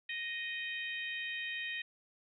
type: harmonic tone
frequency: 622.3 Hz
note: D#5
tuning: in tune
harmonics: 3 / 4 / 5 / 6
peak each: -40 / -41 / -45 / -47 dBFS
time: 0.09-1.82 s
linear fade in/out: 5 ms
effects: none